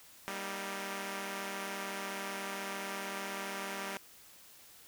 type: chord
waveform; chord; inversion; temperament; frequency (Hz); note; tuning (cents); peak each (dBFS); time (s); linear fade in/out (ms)
5% pulse; Eb major; first; equal with one note detuned; 196 / 236.1 / 311.1; G3 / Bb3 / Eb4; 0 / +22 / 0; -28 / -34 / -34; 0.28-3.97; 0
effects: white hiss -57 dBFS RMS until 4.87 s